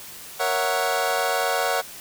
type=chord; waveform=25% pulse; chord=F# dominant seventh; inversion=first; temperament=equal; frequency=466.2 / 554.4 / 659.3 / 740 Hz; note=A#4 / C#5 / E5 / F#5; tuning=0 / 0 / 0 / 0 cents; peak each=-25 / -23 / -25 / -21 dBFS; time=0.39-1.82 s; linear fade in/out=20 ms; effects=white hiss -40 dBFS RMS until 2 s